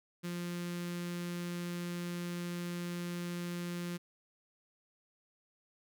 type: tone with notch filter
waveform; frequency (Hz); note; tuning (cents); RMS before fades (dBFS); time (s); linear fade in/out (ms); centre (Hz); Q
sawtooth; 174.61; F3; 0; -39; 0.23-3.98; 20; 740; 0.92
effects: none